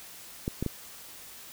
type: clicks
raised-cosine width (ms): 3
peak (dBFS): -16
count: 3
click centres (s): 0.479 / 0.626 / 0.663
effects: white hiss -47 dBFS RMS until 1.52 s